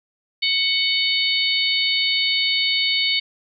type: harmonic tone with a mistuned harmonic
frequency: 740 Hz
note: F#5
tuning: in tune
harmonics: 3 / 4 / 5 / 6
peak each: -23 / -23 / -23 / -23 dBFS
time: 0.42-3.2 s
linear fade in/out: 10 ms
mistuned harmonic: 4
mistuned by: +27 cents
effects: none